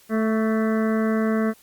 harmonic tone with a mistuned harmonic, 220 Hz, A3, in tune, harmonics 1 / 2 / 3 / 5 / 6 / 7 / 8 / 9, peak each -20 / -26 / -30 / -34 / -36 / -37 / -38 / -39 dBFS, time 0.09-1.54 s, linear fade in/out 50 ms, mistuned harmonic 5, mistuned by +28 cents, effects white hiss -54 dBFS RMS until 1.62 s + Opus 48 kbps

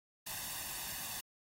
white noise with comb filter, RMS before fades -42 dBFS, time 0.26-1.21 s, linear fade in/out 10 ms, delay 1.1 ms, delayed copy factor +0.65, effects AAC 48 kbps

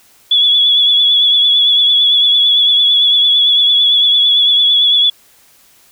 sine tone with vibrato, 3401 Hz, G#7, 40 cents sharp, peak -7 dBFS, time 0.31-5.1 s, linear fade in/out 5 ms, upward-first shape triangle, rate 8.9 Hz, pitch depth 42 cents each way, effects white hiss -48 dBFS RMS until 5.91 s

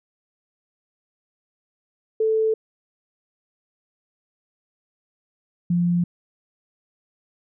sine tone pair in turn, 440 / 174.19 Hz, A4 / F3, 0 / -4 cents, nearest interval octave + major third, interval 1604 cents, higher first, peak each -17 dBFS, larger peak neither, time 2.2-2.54 / 5.7-6.04 s, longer neither, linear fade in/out 5 ms, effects none

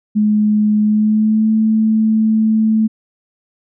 sine tone with pitch glide, 211.4 to 219.1 Hz, G#3 to A3, +31 to -7 cents, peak -10 dBFS, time 0.15-2.88 s, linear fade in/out 20 ms, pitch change +62 cents, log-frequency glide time 0.82-1.51 s, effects none

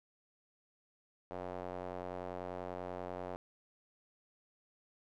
square tone with band-pass filter, 45.14 Hz, F#1, 42 cents flat, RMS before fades -43 dBFS, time 1.31-3.36 s, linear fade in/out 0 ms, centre 640 Hz, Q 1.8, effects none

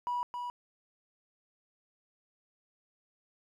triangle tone with echo, 975 Hz, B5, 23 cents flat, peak -27 dBFS, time 0.07-0.23 s, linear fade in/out 0 ms, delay 270 ms, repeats 1, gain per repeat -6 dB, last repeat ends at 0.5 s, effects tanh soft clip ceiling -27 dBFS

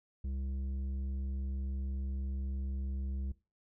sine tone with tanh clipping, 66.9 Hz, C2, 39 cents sharp, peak -36 dBFS, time 0.24-3.32 s, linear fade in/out 5 ms, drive 9 dB, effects noise-tail reverb RT60 0.3 s tail -20 dB re dry

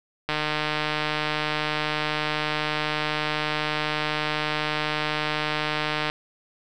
click train, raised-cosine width 0.3 ms, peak -9 dBFS, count 884, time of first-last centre 0.29-6.099 s, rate 152 Hz, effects none

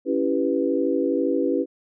sine chord, C# half-diminished seventh, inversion none, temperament equal, 277.2 / 329.6 / 392 / 493.9 Hz, C#4 / E4 / G4 / B4, 0 / 0 / 0 / 0 cents, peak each -24 / -25 / -26 / -25 dBFS, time 0.05-1.66 s, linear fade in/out 50 ms, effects none

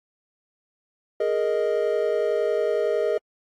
triangle chord, Ab suspended second, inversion none, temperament equal, 415.3 / 466.2 / 622.3 Hz, Ab4 / Bb4 / Eb5, 0 / 0 / 0 cents, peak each -23 / -23 / -23 dBFS, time 1.2-3.18 s, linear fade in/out 5 ms, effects AAC 48 kbps

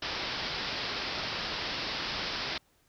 white low-pass noise, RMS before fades -35 dBFS, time 0.02-2.58 s, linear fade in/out 5 ms, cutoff 5300 Hz, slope 96 dB/octave, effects pink hiss -68 dBFS RMS until 2.88 s

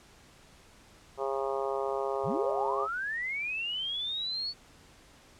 harmonic tone, 135.9 Hz, C#3, 34 cents flat, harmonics 3 / 4 / 5 / 6 / 7 / 8 / 9, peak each -33 / -35 / -37 / -39 / -40 / -41 / -42 dBFS, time 1.17-2.88 s, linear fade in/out 50 ms
sine linear sweep, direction up, 69.3 to 4483 Hz, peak -31 dBFS, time 2.23-4.54 s, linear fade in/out 50 ms
effects pink hiss -57 dBFS RMS until 5.39 s + low-pass 9000 Hz 12 dB/octave

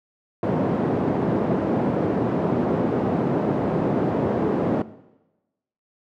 pink band-pass noise, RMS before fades -22 dBFS, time 0.43-4.82 s, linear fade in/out 2 ms, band 160 to 560 Hz, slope 12 dB/octave, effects noise-tail reverb RT60 1.0 s tail -17 dB re dry + high-pass 100 Hz 12 dB/octave

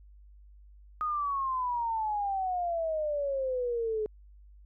sine exponential sweep, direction down, 1251 to 423 Hz, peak -28 dBFS, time 1.01-4.06 s, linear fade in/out 0 ms, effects added 50 Hz sine -51 dBFS peak until 4.65 s

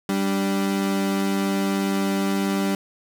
35% pulse tone pair together, 196 / 293.1 Hz, G3 / D4, 0 / -3 cents, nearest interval perfect fifth, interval 697 cents, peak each -20 / -25 dBFS, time 0.09-2.75 s, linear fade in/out 2 ms, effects none

